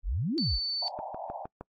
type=exponential two-way sweep; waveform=sine; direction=up then down; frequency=35 to 354.7 to 35 Hz; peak=-27 dBFS; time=0.03-0.6 s; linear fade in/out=50 ms; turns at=0.37 s
type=tone; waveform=sine; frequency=4513 Hz; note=C#8; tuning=30 cents sharp; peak=-29 dBFS; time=0.38-0.88 s; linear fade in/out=0 ms
type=band-pass noise; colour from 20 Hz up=white; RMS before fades=-39 dBFS; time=0.82-1.46 s; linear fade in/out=5 ms; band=580 to 910 Hz; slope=96 dB/octave
type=click train; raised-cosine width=1 ms; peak=-25 dBFS; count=5; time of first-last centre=0.99-1.61 s; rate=6.45 Hz
effects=noise-tail reverb RT60 0.1 s tail -26 dB re dry + AAC 32 kbps